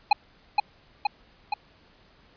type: tone with echo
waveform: square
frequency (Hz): 830.6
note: G#5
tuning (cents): 0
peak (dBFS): -14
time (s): 0.11-0.13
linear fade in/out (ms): 5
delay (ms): 470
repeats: 3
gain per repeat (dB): -3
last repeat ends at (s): 1.54
effects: pink hiss -58 dBFS RMS until 2.36 s + resampled to 11025 Hz